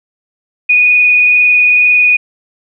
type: tone with frequency modulation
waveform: sine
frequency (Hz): 2472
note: D#7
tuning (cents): -12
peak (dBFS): -5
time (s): 0.69-2.17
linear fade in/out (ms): 10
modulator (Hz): 22.1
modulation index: 1
effects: none